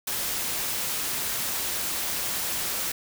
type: noise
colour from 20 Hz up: white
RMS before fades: -29 dBFS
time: 0.07-2.92 s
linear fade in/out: 5 ms
effects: none